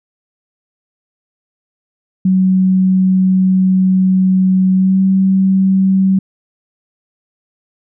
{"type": "tone with pitch glide", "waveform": "sine", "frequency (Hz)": [187.3, 191.01], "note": ["F#3", "G3"], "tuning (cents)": [21, -45], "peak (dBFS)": -8, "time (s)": [2.25, 6.19], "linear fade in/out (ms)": 5, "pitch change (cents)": 34, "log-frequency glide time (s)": [4.74, 5.01], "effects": []}